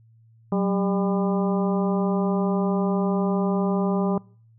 harmonic tone with a mistuned harmonic, 200 Hz, G3, 35 cents sharp, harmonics 1 / 2 / 3 / 4 / 5 / 6, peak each -21 / -27 / -31 / -33 / -35 / -37 dBFS, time 0.52-4.18 s, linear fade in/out 2 ms, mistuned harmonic 1, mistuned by -110 cents, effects noise-tail reverb RT60 0.5 s tail -26 dB re dry + added 113 Hz sine -52 dBFS peak until 4.58 s

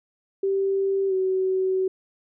sine tone with pitch glide, 390 to 376.7 Hz, G4 to F#4, -9 to +31 cents, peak -20 dBFS, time 0.43-1.88 s, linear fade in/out 5 ms, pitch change -60 cents, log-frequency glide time 1.08-1.13 s, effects none

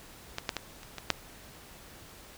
clicks, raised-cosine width 0.2 ms, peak -15 / -11 / -14 / -28 / -20 / -6 dBFS, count 6, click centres 0.384 / 0.492 / 0.567 / 0.832 / 0.983 / 1.103 s, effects pink hiss -51 dBFS RMS until 2.37 s

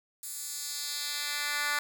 10% pulse tone with high-pass filter sweep, 292.3 Hz, D4, 8 cents flat, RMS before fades -34 dBFS, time 0.23-1.79 s, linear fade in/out 2 ms, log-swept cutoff 9400 to 1500 Hz, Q 1.2, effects none

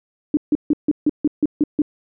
sine tone bursts, 298.1 Hz, D4, 26 cents sharp, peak -12 dBFS, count 9, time 0.34-1.819 s, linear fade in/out 2 ms, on 31 ms, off 150 ms, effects none

